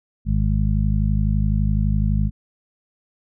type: harmonic tone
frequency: 51.91 Hz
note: G#1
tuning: in tune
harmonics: 1 / 2 / 3 / 4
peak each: -19 / -22 / -24 / -25 dBFS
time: 0.25-2.31 s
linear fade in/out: 50 ms
effects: none